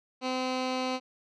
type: tone with low-pass filter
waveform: 15% pulse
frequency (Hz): 256.9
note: C4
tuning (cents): -32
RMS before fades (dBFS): -31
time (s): 0.21-1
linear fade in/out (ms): 50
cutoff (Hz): 4400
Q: 1.6
effects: none